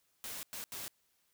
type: noise bursts at uneven times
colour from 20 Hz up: white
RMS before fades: -43 dBFS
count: 3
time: 0.24-0.43 / 0.53-0.64 / 0.72-0.88 s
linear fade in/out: 0 ms
effects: white hiss -75 dBFS RMS until 1.33 s